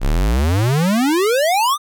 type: exponential sweep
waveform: square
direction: up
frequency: 30.22 to 1245 Hz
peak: -14 dBFS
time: 0-1.78 s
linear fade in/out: 50 ms
effects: none